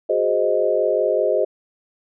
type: chord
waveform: sine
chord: Ab dominant seventh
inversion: third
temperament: equal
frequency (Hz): 370 / 415.3 / 523.3 / 622.3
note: Gb4 / Ab4 / C5 / Eb5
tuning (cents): 0 / 0 / 0 / 0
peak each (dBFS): -24 / -22 / -21 / -20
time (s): 0.09-1.45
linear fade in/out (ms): 10
effects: none